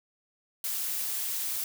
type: noise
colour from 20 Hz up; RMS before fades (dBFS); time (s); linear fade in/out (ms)
blue; -32; 0.64-1.64; 2
effects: none